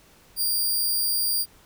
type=tone; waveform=10% pulse; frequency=4779 Hz; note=D8; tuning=29 cents sharp; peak=-15 dBFS; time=0.36-1.46 s; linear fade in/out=50 ms; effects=pink hiss -55 dBFS RMS until 1.65 s